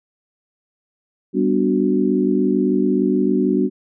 sine chord, G major seventh, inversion none, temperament equal, 196 / 246.9 / 293.7 / 370 Hz, G3 / B3 / D4 / F#4, 0 / 0 / 0 / 0 cents, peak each -20 dBFS, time 1.33-3.7 s, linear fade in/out 50 ms, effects none

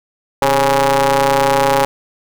sawtooth ring-modulated tone, 140.6 Hz, C#3, 25 cents sharp, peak -4 dBFS, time 0.42-1.85 s, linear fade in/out 0 ms, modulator 688 Hz, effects none

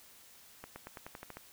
accelerating click train, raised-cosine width 0.5 ms, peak -29 dBFS, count 9, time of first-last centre 0.64-1.37 s, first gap 120 ms, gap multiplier 0.92, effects white hiss -58 dBFS RMS until 1.52 s

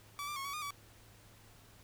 sawtooth tone with pitch steps, 1150 / 1183 / 1093 / 1130 / 1219 / 1143 Hz, D6 / D6 / C#6 / C#6 / D#6 / D6, -37 / +12 / -25 / +33 / -36 / -47 cents, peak -35 dBFS, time 0.19-0.706 s, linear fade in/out 0 ms, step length 86 ms, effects added 106 Hz sine -62 dBFS peak until 1.83 s + pink hiss -61 dBFS RMS until 1.83 s

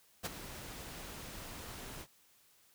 pink noise with ADSR envelope, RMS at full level -35 dBFS, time 0.23-2.07 s, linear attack 27 ms, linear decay 20 ms, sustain -12 dB, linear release 60 ms, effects white hiss -67 dBFS RMS until 2.74 s

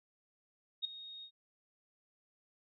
sine tone with ADSR envelope, 3729 Hz, A#7, in tune, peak -30 dBFS, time 0.82-1.31 s, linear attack 28 ms, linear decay 6 ms, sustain -16 dB, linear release 76 ms, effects none

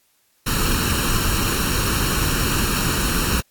pink noise with comb filter, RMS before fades -20 dBFS, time 0.46-3.41 s, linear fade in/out 10 ms, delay 0.72 ms, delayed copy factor +0.7, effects white hiss -62 dBFS RMS until 3.5 s + AAC 64 kbps

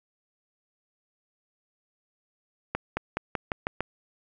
accelerating click train, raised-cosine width 0.5 ms, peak -12 dBFS, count 7, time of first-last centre 2.75-3.806 s, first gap 220 ms, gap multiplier 0.91, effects none

